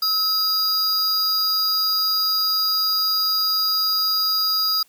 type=tone pair together; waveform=square; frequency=1285 / 4852 Hz; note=E6 / D#8; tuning=-45 / -44 cents; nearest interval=octave + major seventh; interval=2301 cents; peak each=-28 / -19 dBFS; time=0.02-4.83 s; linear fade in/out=5 ms; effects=white hiss -58 dBFS RMS until 4.88 s